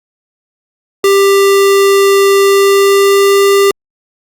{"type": "tone with pitch glide", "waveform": "square", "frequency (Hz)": [395.1, 397.4], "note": ["G4", "G4"], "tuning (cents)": [14, 24], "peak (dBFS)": -6, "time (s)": [1.04, 3.71], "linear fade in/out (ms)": 2, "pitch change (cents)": 10, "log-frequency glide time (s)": [2.39, 3.43], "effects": ["Opus 48 kbps"]}